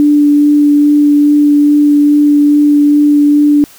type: tone with vibrato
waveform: sine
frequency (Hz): 292.7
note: D4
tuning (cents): -6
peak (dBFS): -4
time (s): 0-3.64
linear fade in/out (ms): 0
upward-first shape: sine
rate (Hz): 2.4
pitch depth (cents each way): 9
effects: white hiss -39 dBFS RMS until 3.78 s